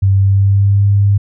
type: tone with pitch glide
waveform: sine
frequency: 97.3 to 100.56 Hz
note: G2 to G2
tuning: -12 to +45 cents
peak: -7 dBFS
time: 0.02-1.18 s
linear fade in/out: 10 ms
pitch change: +57 cents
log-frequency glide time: 0.14-0.86 s
effects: none